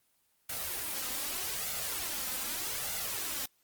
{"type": "noise with flanger", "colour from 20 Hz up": "white", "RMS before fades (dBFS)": -36, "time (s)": [0.49, 3.46], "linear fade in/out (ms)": 5, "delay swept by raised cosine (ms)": [1.4, 3.9], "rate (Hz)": 0.82, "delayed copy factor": 0.55, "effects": ["white hiss -72 dBFS RMS until 3.63 s", "Opus 24 kbps"]}